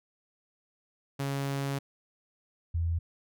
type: tone pair in turn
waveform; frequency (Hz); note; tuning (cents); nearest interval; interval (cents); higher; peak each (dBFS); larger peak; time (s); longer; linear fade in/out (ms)
sawtooth / sine; 138.6 / 83.72; C#3 / E2; 0 / +27; major sixth; 873; first; -26; neither; 1.19-1.79 / 2.74-2.99; first; 10
effects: none